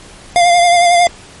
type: tone with vibrato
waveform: square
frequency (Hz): 698.5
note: F5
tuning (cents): 0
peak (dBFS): -7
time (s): 0.36-1.07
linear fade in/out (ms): 0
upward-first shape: triangle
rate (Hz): 11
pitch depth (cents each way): 36
effects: pink hiss -37 dBFS RMS until 1.4 s + MP3 48 kbps